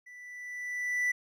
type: tone with level ramp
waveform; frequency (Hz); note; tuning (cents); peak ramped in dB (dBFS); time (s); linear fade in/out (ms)
triangle; 1975.5; B6; 0; -46 to -23; 0.06-1.12; 10
effects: none